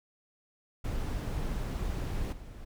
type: noise with level steps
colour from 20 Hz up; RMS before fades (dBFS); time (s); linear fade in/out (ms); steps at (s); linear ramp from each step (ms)
brown; -33 / -45; 0.84-2.65; 10; 2.32; 10
effects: none